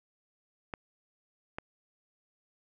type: clicks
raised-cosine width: 0.5 ms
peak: -21 dBFS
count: 2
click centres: 0.738 / 1.585 s
effects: none